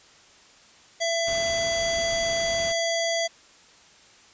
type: harmonic tone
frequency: 669 Hz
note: E5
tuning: 25 cents sharp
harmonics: 1 / 3 / 5 / 7 / 9 / 10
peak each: -25 / -30 / -32 / -33 / -35 / -35 dBFS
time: 1-3.28 s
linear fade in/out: 20 ms
type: noise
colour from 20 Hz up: pink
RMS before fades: -38 dBFS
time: 1.26-2.73 s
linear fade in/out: 20 ms
effects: white hiss -53 dBFS RMS until 4.33 s + resampled to 16000 Hz